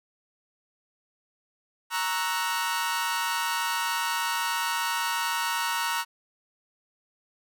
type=chord; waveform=sawtooth; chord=F# dominant seventh; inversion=first; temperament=equal; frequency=932.3 / 1108.7 / 1318.5 / 1480 Hz; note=A#5 / C#6 / E6 / F#6; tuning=0 / 0 / 0 / 0 cents; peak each=-25 / -31 / -30 / -29 dBFS; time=1.9-6.05 s; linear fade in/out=50 ms; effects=none